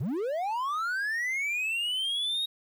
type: linear sweep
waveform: triangle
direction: up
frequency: 100.8 to 3787 Hz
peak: -26 dBFS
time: 0-2.46 s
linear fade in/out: 10 ms
effects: 10-bit